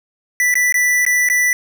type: tone with dropouts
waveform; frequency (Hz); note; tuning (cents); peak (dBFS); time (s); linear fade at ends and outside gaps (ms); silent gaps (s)
square; 1975.5; B6; 0; -13; 0.4-1.53; 1; 0.541-0.554 / 0.724-0.742 / 1.051-1.064 / 1.288-1.299
effects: 9-bit